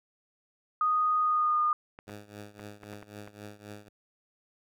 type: tone with pitch glide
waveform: sine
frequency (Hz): 1241 to 1219.7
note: D#6 to D#6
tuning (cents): -5 to -35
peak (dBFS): -23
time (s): 0.81-1.73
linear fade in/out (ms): 2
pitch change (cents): -30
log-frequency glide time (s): 1.21-1.61
type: clicks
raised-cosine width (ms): 0.5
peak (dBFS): -30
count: 7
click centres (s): 1.989 / 2.095 / 2.595 / 2.834 / 2.933 / 3.027 / 3.276
type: tone with tremolo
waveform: 10% pulse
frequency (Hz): 103.83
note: G#2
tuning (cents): 0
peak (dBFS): -32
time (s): 2.07-3.89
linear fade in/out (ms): 5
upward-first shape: triangle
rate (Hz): 3.8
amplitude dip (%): 90
effects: none